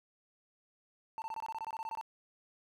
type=tone bursts; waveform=triangle; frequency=891 Hz; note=A5; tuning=22 cents sharp; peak=-35 dBFS; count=14; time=1.18-2.012 s; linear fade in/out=0 ms; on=39 ms; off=22 ms; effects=none